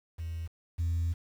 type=tone pair in turn; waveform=sine; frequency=82.41 / 84.04 Hz; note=E2 / E2; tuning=0 / +34 cents; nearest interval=unison; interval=34 cents; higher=second; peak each=-33 / -25 dBFS; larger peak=second; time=0.18-0.48 / 0.78-1.14 s; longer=second; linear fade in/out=20 ms; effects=tanh soft clip ceiling -25 dBFS + 9-bit